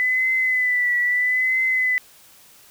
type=tone with vibrato; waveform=sine; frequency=2000 Hz; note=B6; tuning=21 cents sharp; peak=-17 dBFS; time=0-1.98 s; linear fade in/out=0 ms; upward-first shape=triangle; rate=0.77 Hz; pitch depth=49 cents each way; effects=white hiss -50 dBFS RMS until 2.7 s